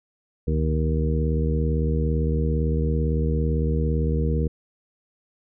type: harmonic tone with a mistuned harmonic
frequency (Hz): 77.78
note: D#2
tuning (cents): 0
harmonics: 1 / 2 / 3 / 4 / 5 / 6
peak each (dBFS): -22 / -25 / -30 / -34 / -34 / -30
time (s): 0.47-4.48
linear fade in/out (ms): 10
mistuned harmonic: 1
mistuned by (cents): -140
effects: none